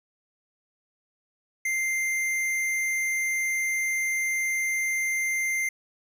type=tone with tanh clipping; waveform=sine; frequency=2093 Hz; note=C7; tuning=in tune; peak=-26 dBFS; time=1.65-5.69 s; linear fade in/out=5 ms; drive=16 dB; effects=none